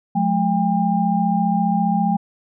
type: tone cluster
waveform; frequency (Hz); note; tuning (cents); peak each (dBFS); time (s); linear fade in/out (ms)
sine; 179.4 / 214.3 / 802; F3 / A3 / G5; +47 / -45 / +39; -20; 0.15-2.17; 10
effects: none